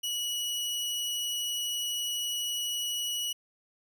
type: tone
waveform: sawtooth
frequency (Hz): 2928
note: F#7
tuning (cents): -19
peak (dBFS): -27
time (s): 0.03-3.33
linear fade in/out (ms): 10
effects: none